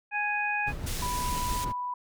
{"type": "harmonic tone", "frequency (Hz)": 830.6, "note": "G#5", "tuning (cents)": 0, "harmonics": [1, 2, 3], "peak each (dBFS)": [-31, -31, -30], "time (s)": [0.11, 0.73], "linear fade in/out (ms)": 50}
{"type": "noise with tremolo", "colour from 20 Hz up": "brown", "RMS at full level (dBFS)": -32, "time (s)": [0.66, 1.73], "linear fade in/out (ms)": 20, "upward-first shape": "sine", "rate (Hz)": 6.1, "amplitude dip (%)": 35}
{"type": "band-pass noise", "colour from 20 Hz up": "white", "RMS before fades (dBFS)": -38, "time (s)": [0.86, 1.65], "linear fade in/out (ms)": 10, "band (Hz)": [1600, 10000], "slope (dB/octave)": 12}
{"type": "tone", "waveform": "sine", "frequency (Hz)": 987.8, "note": "B5", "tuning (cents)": 0, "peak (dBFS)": -30, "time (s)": [1.02, 1.94], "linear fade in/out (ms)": 5}
{"effects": []}